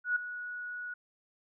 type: tone with ADSR envelope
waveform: sine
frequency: 1463 Hz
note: F#6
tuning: 20 cents flat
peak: -24 dBFS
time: 0.04-0.94 s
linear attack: 120 ms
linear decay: 6 ms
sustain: -13 dB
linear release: 6 ms
effects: none